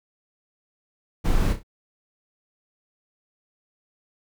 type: noise with echo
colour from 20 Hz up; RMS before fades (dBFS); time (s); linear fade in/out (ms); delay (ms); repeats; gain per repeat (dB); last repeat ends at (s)
brown; -19; 1.24-1.54; 20; 31; 3; -8; 1.633
effects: none